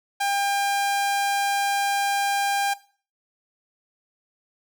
sawtooth tone, 800 Hz, G5, 35 cents sharp, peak -18 dBFS, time 0.2-2.74 s, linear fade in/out 10 ms, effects noise-tail reverb RT60 0.4 s tail -17 dB re dry

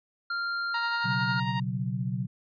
square tone with pitch glide, 1392 to 1415.5 Hz, F6 to F6, -6 to +23 cents, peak -29 dBFS, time 0.3-1.4 s, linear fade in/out 5 ms, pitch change +29 cents, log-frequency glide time 0.76-1.17 s
sawtooth tone with tremolo, 935 Hz, A#5, 5 cents sharp, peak -25 dBFS, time 0.74-1.6 s, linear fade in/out 5 ms, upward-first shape sine, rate 11 Hz, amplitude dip 40%
sine chord, B suspended second, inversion none, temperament just, 123.47 / 138.9 / 185.21 Hz, B2 / C#3 / F#3, 0 / +4 / +2 cents, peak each -31 / -33 / -32 dBFS, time 1.04-2.27 s, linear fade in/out 20 ms
effects resampled to 11025 Hz

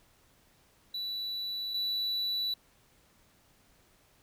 triangle tone pair in turn, 3951 / 3951 Hz, B7 / B7, 0 / 0 cents, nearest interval unison, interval 0 cents, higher neither, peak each -32 / -28 dBFS, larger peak second, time 0.94-1.74 / 1.74-2.54 s, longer neither, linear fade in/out 5 ms, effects pink hiss -65 dBFS RMS until 4.22 s

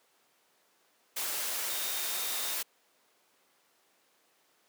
sine tone in noise, 3681 Hz, A#7, 23 cents flat, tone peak -42 dBFS, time 1.69-2.54 s, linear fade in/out 10 ms, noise white, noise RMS -34 dBFS, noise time 1.16-2.63 s, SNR -11 dB, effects pink hiss -68 dBFS RMS until 4.68 s + high-pass 400 Hz 12 dB/octave

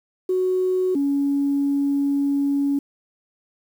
sine tone pair in turn, 370 / 281.1 Hz, F#4 / C#4, 0 / +24 cents, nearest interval perfect fourth, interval 476 cents, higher first, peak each -17 dBFS, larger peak neither, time 0.29-0.95 / 0.95-2.79 s, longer second, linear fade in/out 5 ms, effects tanh soft clip ceiling -13 dBFS + 8-bit

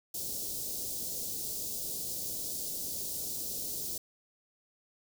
white band-stop noise, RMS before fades -37 dBFS, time 0.14-3.98 s, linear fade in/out 5 ms, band 560 to 4500 Hz, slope 24 dB/octave, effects none

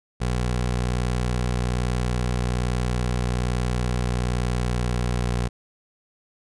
20% pulse tone with pitch glide, 61.2 to 60.53 Hz, B1 to B1, -15 to -34 cents, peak -17 dBFS, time 0.2-5.49 s, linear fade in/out 20 ms, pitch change -19 cents, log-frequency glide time 3.93-5.25 s, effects resampled to 24000 Hz

